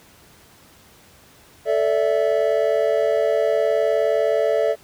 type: chord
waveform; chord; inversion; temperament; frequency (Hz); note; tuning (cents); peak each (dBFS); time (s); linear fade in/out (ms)
triangle; A suspended fourth; none; equal with one note detuned; 440 / 579.9 / 659.3; A4 / D5 / E5; 0 / -22 / 0; -19; 1.65-4.76; 50
effects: pink hiss -50 dBFS RMS until 4.83 s + high-pass 60 Hz 12 dB/octave